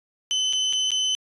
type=tone with dropouts; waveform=35% pulse; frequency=3036 Hz; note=F#7; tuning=44 cents sharp; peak=-19 dBFS; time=0.31-1.15 s; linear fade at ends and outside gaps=0 ms; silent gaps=0.527-0.533 / 0.727-0.733 / 0.906-0.917 s; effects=resampled to 24000 Hz